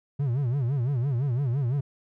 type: tone with vibrato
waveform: triangle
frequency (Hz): 130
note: C3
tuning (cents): -11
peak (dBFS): -21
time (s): 0.19-1.81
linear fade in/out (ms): 10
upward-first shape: sine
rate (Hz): 5.9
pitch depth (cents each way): 200
effects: none